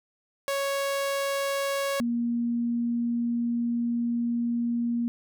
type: tone pair in turn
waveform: sawtooth / sine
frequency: 554.4 / 236.4 Hz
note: C#5 / A#3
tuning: 0 / +24 cents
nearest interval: octave + minor third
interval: 1476 cents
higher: first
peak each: -22 / -24 dBFS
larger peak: first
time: 0.48-2 / 2-5.08 s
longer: second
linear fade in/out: 0 ms
effects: none